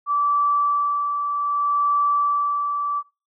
sine tone with tremolo, 1159 Hz, D6, 23 cents flat, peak -16 dBFS, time 0.06-3.03 s, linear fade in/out 50 ms, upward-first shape sine, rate 0.64 Hz, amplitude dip 45%, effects noise-tail reverb RT60 0.3 s tail -21 dB re dry

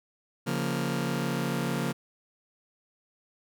sawtooth chord, Bb minor, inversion first, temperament just, 139.85 / 174.81 / 233.1 Hz, Db3 / F3 / Bb3, +16 / +2 / 0 cents, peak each -28 dBFS, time 0.46-1.93 s, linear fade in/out 20 ms, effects none

